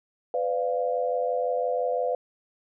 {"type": "chord", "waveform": "sine", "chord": "B diminished", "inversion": "none", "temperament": "equal with one note detuned", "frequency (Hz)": [501.4, 587.3, 698.5], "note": ["B4", "D5", "F5"], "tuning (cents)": [26, 0, 0], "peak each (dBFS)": [-26, -30, -29], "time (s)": [0.34, 2.15], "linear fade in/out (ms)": 2, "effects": []}